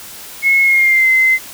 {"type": "tone with pitch glide", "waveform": "sine", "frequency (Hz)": [2177, 2063], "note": ["C#7", "C7"], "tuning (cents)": [-32, -25], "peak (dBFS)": -8, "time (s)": [0.42, 1.39], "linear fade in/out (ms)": 50, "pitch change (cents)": -93, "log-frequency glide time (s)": [0.62, 1.09], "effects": ["white hiss -33 dBFS RMS until 1.53 s"]}